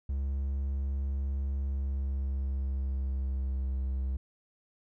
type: tone with pitch glide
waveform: triangle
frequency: 68.5 to 65.79 Hz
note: C#2 to C2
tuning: -20 to +10 cents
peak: -27 dBFS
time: 0.09-4.17 s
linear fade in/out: 5 ms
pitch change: -70 cents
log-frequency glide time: 1.57-3.74 s
effects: none